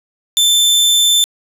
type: tone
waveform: sawtooth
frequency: 3541 Hz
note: A7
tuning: 10 cents sharp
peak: -6 dBFS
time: 0.37-1.24 s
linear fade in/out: 0 ms
effects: resampled to 32000 Hz + 7-bit